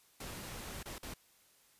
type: noise with dropouts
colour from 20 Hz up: pink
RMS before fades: -45 dBFS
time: 0.2-1.14 s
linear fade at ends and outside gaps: 5 ms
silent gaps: 0.83-0.856 / 0.983-1.029 s
effects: white hiss -67 dBFS RMS until 1.79 s + resampled to 32000 Hz